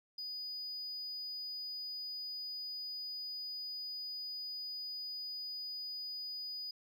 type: tone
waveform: sine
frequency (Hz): 4950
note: D#8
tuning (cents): -10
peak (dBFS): -38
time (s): 0.18-6.71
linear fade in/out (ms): 5
effects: tanh soft clip ceiling -38 dBFS